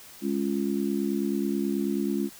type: harmonic tone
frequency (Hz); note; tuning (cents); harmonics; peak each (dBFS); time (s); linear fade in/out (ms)
69.3; C#2; 0; 3 / 4 / 5; -28 / -29 / -30; 0.21-2.3; 50
effects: white hiss -48 dBFS RMS until 2.39 s